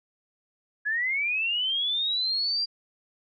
sine linear sweep, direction up, 1661.2 to 4795 Hz, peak -24 dBFS, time 0.85-2.66 s, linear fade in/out 20 ms, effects none

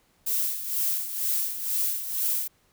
violet noise with tremolo, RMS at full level -25 dBFS, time 0.26-2.48 s, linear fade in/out 10 ms, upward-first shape sine, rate 2.1 Hz, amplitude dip 65%, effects pink hiss -65 dBFS RMS until 2.72 s

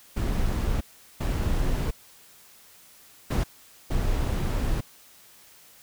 brown noise bursts at uneven times, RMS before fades -25 dBFS, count 4, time 0.16-0.81 / 1.2-1.91 / 3.3-3.44 / 3.9-4.81 s, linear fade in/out 10 ms, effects white hiss -53 dBFS RMS until 5.82 s

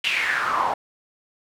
pink noise with band-pass filter sweep, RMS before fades -23 dBFS, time 0.04-0.74 s, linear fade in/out 5 ms, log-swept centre 2900 to 800 Hz, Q 5.7, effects none

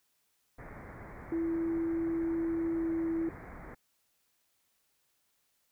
pink low-pass noise, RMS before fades -47 dBFS, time 0.58-3.75 s, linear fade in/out 10 ms, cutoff 2200 Hz, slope 96 dB/octave
sine tone with pitch glide, 330.9 to 328.8 Hz, E4 to E4, +7 to -4 cents, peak -29 dBFS, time 1.32-3.29 s, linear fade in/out 2 ms, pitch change -11 cents, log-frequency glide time 2.74-2.84 s
effects white hiss -75 dBFS RMS until 5.71 s

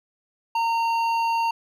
sine tone with hard clipping, 919 Hz, A#5, 25 cents flat, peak -22 dBFS, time 0.55-1.51 s, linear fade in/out 5 ms, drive 9 dB, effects none

